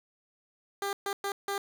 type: tone bursts at uneven times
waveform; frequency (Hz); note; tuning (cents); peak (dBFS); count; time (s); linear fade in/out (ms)
15% pulse; 399; G4; +31; -24; 4; 0.82-0.93 / 1.06-1.13 / 1.24-1.32 / 1.48-1.58; 2
effects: none